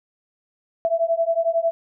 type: beating tone pair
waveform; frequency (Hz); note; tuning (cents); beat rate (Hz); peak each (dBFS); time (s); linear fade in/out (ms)
sine; 659.3 / 670.3; E5 / E5; 0 / +29; 11; -21; 0.85-1.71; 0
effects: none